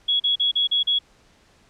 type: tone bursts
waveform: sine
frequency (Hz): 3348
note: G#7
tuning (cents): +13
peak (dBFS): -17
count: 6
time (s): 0.08-0.99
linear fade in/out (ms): 10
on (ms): 120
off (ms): 38
effects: pink hiss -57 dBFS RMS until 1.69 s + low-pass 7000 Hz 12 dB/octave